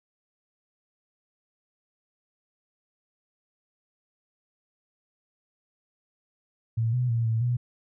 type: tone with pitch steps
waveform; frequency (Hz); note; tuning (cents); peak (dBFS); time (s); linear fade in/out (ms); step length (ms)
sine; 113.8 / 124.6 / 115.9 / 112.4 / 121.9; A#2 / B2 / A#2 / A2 / B2; -41 / +16 / -10 / +37 / -22; -22; 6.77-7.57; 10; 160
effects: none